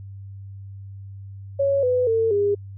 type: tone with pitch steps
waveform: sine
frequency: 555 / 500.2 / 450.8 / 406.3 Hz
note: C#5 / B4 / A4 / G#4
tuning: +2 / +22 / +42 / -38 cents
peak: -17 dBFS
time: 1.59-2.55 s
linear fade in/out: 10 ms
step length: 240 ms
effects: added 98 Hz sine -35 dBFS peak until 2.77 s